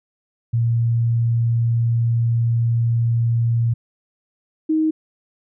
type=tone pair in turn; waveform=sine; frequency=116.6 / 314.2 Hz; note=A#2 / D#4; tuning=+1 / +17 cents; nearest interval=octave + perfect fourth; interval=1716 cents; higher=second; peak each=-15 dBFS; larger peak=neither; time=0.53-3.74 / 4.69-4.91 s; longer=first; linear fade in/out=10 ms; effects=none